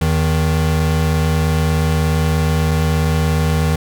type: tone pair together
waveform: square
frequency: 81.22 / 158 Hz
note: E2 / D#3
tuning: -25 / +27 cents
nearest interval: octave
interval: 1152 cents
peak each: -17 / -17 dBFS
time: 0.01-3.76 s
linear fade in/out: 5 ms
effects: none